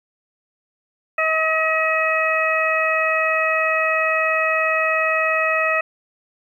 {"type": "harmonic tone", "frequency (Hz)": 637, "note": "D#5", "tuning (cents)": 41, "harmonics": [1, 2, 3, 4], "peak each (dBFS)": [-22, -22, -22, -22], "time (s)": [1.18, 5.81], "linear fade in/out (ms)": 5, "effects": ["9-bit"]}